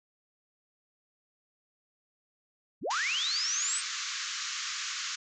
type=linear sweep; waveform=sine; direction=up; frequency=92.5 to 8372 Hz; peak=-29 dBFS; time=2.81-3.82 s; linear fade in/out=50 ms
type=band-pass noise; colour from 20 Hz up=white; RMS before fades=-36 dBFS; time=2.9-5.16 s; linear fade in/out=10 ms; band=1100 to 7100 Hz; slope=96 dB/octave
effects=none